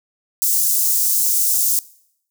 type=high-pass noise; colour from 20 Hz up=white; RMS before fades=-17 dBFS; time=0.42-1.79 s; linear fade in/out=0 ms; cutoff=6100 Hz; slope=24 dB/octave; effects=noise-tail reverb RT60 0.7 s tail -21 dB re dry